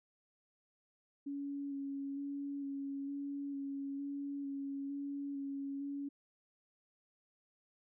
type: tone with vibrato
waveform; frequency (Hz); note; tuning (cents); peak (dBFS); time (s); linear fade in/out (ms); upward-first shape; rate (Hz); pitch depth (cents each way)
sine; 279.5; C#4; +14; -38; 1.26-6.09; 10; square; 1.1; 14
effects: none